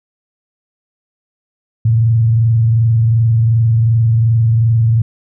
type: tone with frequency modulation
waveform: sine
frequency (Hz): 114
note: A#2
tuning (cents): -38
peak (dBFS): -8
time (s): 1.85-5.02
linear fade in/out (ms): 5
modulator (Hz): 22.7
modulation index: 0.3
effects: none